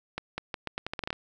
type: accelerating click train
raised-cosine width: 0.3 ms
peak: -16 dBFS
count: 12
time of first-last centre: 0.18-1.129 s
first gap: 200 ms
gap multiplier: 0.81
effects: none